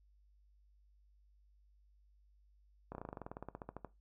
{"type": "slowing click train", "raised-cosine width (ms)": 1, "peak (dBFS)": -30, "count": 19, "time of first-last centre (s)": [2.92, 3.847], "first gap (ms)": 30, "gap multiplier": 1.06, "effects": ["noise-tail reverb RT60 0.2 s tail -17 dB re dry", "added 50 Hz sine -65 dBFS peak until 4 s"]}